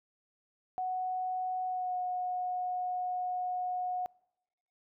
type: tone with pitch glide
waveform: sine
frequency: 740 to 728.1 Hz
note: F#5 to F#5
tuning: 0 to -28 cents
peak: -31 dBFS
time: 0.78-4.06 s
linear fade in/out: 0 ms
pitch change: -28 cents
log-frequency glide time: 1.66-1.96 s
effects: noise-tail reverb RT60 0.9 s tail -25 dB re dry